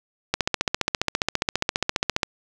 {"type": "click train", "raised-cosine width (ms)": 0.2, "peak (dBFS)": -3, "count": 29, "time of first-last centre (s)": [0.34, 2.232], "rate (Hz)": 14.8, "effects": []}